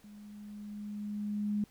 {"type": "tone with level ramp", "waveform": "sine", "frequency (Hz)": 207.7, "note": "G#3", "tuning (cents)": 0, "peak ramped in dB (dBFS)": [-49, -28], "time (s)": [0.04, 1.64], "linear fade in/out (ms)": 2, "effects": ["pink hiss -64 dBFS RMS until 1.7 s"]}